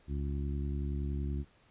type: harmonic tone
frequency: 70.6 Hz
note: C#2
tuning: 32 cents sharp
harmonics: 1 / 2 / 3 / 4 / 5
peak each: -33 / -39 / -43 / -45 / -47 dBFS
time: 0.07-1.45 s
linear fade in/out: 50 ms
effects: pink hiss -65 dBFS RMS until 1.7 s + resampled to 8000 Hz